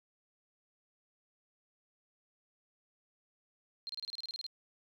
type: tone bursts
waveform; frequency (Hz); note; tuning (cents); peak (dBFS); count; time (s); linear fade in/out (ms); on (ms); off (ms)
sine; 4186; C8; 0; -38; 12; 3.87-4.465; 0; 23; 29
effects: none